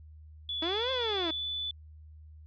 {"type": "tone with pitch glide", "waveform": "sine", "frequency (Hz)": [3430, 3482], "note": ["A7", "A7"], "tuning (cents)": [-45, -19], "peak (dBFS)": -32, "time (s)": [0.49, 1.71], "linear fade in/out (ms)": 2, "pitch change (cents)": 26, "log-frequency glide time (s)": [0.99, 1.46]}
{"type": "linear two-way sweep", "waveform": "sawtooth", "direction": "up then down", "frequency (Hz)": [311.2, 534, 311.2], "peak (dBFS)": -27, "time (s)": [0.62, 1.31], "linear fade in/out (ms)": 5, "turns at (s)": 0.91}
{"effects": ["added 77 Hz sine -48 dBFS peak until 2.46 s", "resampled to 11025 Hz"]}